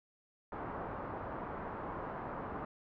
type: low-pass noise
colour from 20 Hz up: white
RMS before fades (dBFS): -42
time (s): 0.52-2.65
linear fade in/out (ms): 2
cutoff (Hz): 1200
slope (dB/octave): 24
effects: none